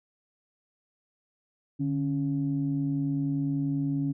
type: tone pair together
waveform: sine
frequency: 146.83 / 277.2 Hz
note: D3 / C#4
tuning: 0 / 0 cents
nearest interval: major seventh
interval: 1100 cents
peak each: -28 / -27 dBFS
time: 1.79-4.13 s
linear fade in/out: 20 ms
effects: tanh soft clip ceiling -18 dBFS